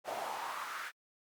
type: noise with high-pass filter sweep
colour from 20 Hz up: brown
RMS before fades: -40 dBFS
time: 0.04-0.92 s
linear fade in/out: 50 ms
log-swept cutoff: 630 to 1600 Hz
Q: 3.2
effects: MP3 96 kbps